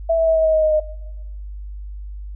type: tone with pitch steps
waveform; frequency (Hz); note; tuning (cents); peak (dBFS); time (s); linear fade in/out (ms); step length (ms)
sine; 659.3 / 652.9 / 646.5 / 640.2 / 633.9 / 627.7 / 621.6 / 615.5; E5 / E5 / E5 / D#5 / D#5 / D#5 / D#5 / D#5; 0 / -17 / -34 / +49 / +32 / +15 / -2 / -19; -13; 0.09-0.802; 10; 89
effects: noise-tail reverb RT60 1.0 s tail -20 dB re dry + added 50 Hz sine -29 dBFS peak until 2.35 s